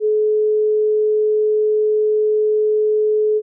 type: tone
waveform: sine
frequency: 427.4 Hz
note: G#4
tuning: 50 cents sharp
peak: -13 dBFS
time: 0-3.42 s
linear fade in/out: 50 ms
effects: none